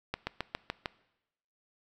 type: slowing click train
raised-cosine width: 0.3 ms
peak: -16 dBFS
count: 6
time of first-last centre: 0.14-0.858 s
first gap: 130 ms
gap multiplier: 1.05
effects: noise-tail reverb RT60 0.9 s tail -20 dB re dry

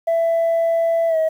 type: tone with pitch glide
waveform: sine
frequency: 665 to 637.5 Hz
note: E5 to D#5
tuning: +15 to +42 cents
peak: -13 dBFS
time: 0.07-1.29 s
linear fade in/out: 10 ms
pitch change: -73 cents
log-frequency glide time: 1.08-1.17 s
effects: tanh soft clip ceiling -13 dBFS + 8-bit

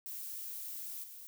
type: noise with level steps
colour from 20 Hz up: violet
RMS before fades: -43 / -50 dBFS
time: 0.06-1.27 s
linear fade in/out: 0 ms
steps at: 1.03 s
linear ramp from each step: 10 ms
effects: none

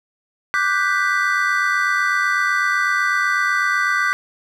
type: chord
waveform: triangle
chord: G major seventh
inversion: second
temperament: equal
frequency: 1174.7 / 1480 / 1568 / 1975.5 Hz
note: D6 / F#6 / G6 / B6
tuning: 0 / 0 / 0 / 0 cents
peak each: -20 dBFS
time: 0.54-4.13 s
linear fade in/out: 0 ms
effects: none

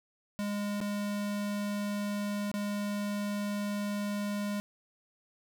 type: tone with dropouts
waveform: square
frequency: 205 Hz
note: G#3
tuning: 22 cents flat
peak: -32 dBFS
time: 0.39-4.6 s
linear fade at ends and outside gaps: 0 ms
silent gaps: 0.804-0.813 / 2.515-2.54 s
effects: none

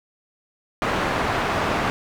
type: low-pass noise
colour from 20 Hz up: white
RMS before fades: -23 dBFS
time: 0.82-1.9 s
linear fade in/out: 0 ms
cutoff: 1400 Hz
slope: 12 dB/octave
effects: none

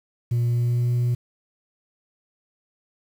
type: tone with pitch glide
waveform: sine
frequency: 119.3 to 121.53 Hz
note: A#2 to B2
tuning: +41 to -27 cents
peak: -16 dBFS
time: 0.31-1.15 s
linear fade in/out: 10 ms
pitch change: +32 cents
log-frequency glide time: 0.44-0.91 s
effects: tanh soft clip ceiling -18 dBFS + 8-bit

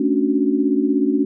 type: chord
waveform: sine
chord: D major seventh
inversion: second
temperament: equal with one note detuned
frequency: 221 / 277.2 / 293.7 / 370 Hz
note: A3 / C#4 / D4 / F#4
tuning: +8 / 0 / 0 / 0 cents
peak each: -23 / -18 / -20 / -23 dBFS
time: 0-1.25 s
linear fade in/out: 5 ms
effects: none

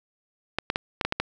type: clicks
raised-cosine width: 0.3 ms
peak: -8 dBFS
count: 7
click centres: 0.586 / 0.701 / 0.759 / 1.012 / 1.05 / 1.124 / 1.2 s
effects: none

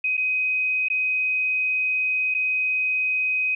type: tone with dropouts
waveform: sine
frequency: 2516 Hz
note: D#7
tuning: 19 cents sharp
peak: -20 dBFS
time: 0.04-3.55 s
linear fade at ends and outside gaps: 5 ms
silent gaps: 0.17-0.176 / 0.885-0.9 / 2.342-2.347 s
effects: none

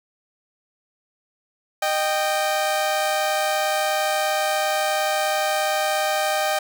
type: tone pair together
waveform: sawtooth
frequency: 615.8 / 784 Hz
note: D#5 / G5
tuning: -18 / 0 cents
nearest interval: major third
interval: 418 cents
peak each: -19 dBFS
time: 1.82-6.59 s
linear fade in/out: 5 ms
effects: none

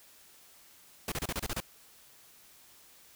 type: noise bursts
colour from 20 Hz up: pink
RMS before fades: -34 dBFS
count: 8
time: 1.08-1.602 s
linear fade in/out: 2 ms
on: 39 ms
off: 30 ms
effects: white hiss -58 dBFS RMS until 3.15 s

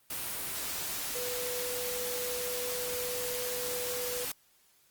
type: tone in noise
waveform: sine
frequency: 493.9 Hz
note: B4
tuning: in tune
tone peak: -36 dBFS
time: 1.15-4.25 s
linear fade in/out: 5 ms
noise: white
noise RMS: -36 dBFS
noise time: 0.1-4.32 s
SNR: -3 dB
effects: white hiss -66 dBFS RMS until 4.9 s + Opus 32 kbps

